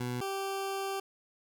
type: tone pair in turn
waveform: 20% pulse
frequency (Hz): 123.47 / 390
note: B2 / G4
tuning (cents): 0 / -9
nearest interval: octave + minor sixth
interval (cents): 1991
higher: second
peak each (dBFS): -28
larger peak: neither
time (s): 0-0.21 / 0.21-1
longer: second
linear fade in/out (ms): 5
effects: none